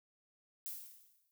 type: noise with exponential decay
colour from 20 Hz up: violet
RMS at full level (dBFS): -41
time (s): 0.66-1.31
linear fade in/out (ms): 0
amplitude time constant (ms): 140
effects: none